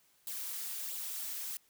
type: noise with flanger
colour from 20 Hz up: blue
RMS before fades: -40 dBFS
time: 0.27-1.57 s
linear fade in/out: 2 ms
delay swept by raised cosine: 0.24 to 4.54 ms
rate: 1.5 Hz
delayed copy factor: +0.5
effects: white hiss -69 dBFS RMS until 1.69 s